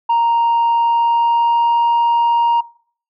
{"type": "tone with pitch glide", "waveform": "sine", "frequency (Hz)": [932.3, 938.2], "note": ["A#5", "A#5"], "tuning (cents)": [0, 11], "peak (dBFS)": -9, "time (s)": [0.09, 2.61], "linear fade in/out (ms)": 10, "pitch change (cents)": 11, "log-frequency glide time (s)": [0.73, 1.8], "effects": ["noise-tail reverb RT60 0.5 s tail -21 dB re dry", "tanh soft clip ceiling -10 dBFS"]}